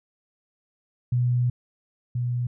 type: tone pair in turn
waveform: sine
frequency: 123 / 122.29 Hz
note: B2 / B2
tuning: -7 / -17 cents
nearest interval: unison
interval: 10 cents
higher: first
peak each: -19 / -23 dBFS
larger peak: first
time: 1.12-1.5 / 2.15-2.47 s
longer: first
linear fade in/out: 5 ms
effects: none